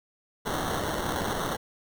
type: noise with sample-and-hold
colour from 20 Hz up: blue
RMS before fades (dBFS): -30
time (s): 0.45-1.57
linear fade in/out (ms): 20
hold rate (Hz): 2450
effects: none